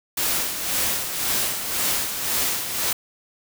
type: noise with tremolo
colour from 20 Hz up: white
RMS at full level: -22 dBFS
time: 0.17-2.93 s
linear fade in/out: 5 ms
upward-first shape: sine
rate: 1.9 Hz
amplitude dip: 55%
effects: none